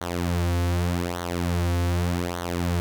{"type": "tone with flanger", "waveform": "sawtooth", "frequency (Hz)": 87.31, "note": "F2", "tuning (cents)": 0, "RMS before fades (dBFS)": -25, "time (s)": [0.01, 2.8], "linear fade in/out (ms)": 0, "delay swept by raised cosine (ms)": [0.39, 5.09], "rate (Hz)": 0.84, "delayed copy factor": -0.75, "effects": []}